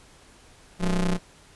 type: ring-modulated tone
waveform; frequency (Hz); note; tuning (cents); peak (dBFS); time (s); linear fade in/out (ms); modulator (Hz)
45% pulse; 96.1; G2; -34; -18; 0.79-1.19; 50; 80.6
effects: pink hiss -53 dBFS RMS until 1.55 s + resampled to 24000 Hz